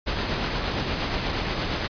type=noise with tremolo; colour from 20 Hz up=pink; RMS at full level=-25 dBFS; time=0.06-1.88 s; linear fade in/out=20 ms; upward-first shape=triangle; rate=8.5 Hz; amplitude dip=35%; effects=resampled to 11025 Hz